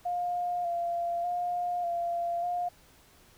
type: tone with vibrato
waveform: sine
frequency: 698.5 Hz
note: F5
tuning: in tune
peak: -28 dBFS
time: 0.05-2.69 s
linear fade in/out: 10 ms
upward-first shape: square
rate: 0.84 Hz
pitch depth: 24 cents each way
effects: pink hiss -59 dBFS RMS until 3.37 s